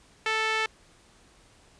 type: tone with band-pass filter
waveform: sawtooth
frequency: 440 Hz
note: A4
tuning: in tune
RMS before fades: -27 dBFS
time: 0.26-0.66 s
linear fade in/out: 2 ms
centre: 2200 Hz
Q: 1.4
effects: pink hiss -58 dBFS RMS until 1.79 s + resampled to 22050 Hz